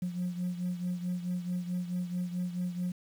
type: beating tone pair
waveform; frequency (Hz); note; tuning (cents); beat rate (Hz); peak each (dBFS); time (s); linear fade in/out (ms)
sine; 178 / 182.6; F3 / F#3; +33 / -23; 4.6; -31 / -36; 0.02-2.92; 5
effects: tanh soft clip ceiling -27 dBFS + 9-bit